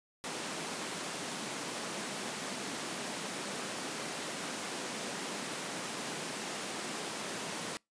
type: high-pass noise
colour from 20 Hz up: pink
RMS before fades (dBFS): -39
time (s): 0.24-7.77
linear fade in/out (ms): 0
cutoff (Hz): 180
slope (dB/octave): 24
effects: noise-tail reverb RT60 0.2 s tail -26 dB re dry + resampled to 22050 Hz